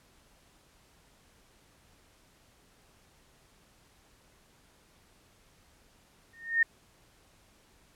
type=tone with exponential growth; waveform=sine; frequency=1836 Hz; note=A#6; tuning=27 cents flat; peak=-18 dBFS; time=6.33-6.63 s; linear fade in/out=5 ms; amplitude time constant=65 ms; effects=pink hiss -63 dBFS RMS until 7.95 s + low-pass 12000 Hz 12 dB/octave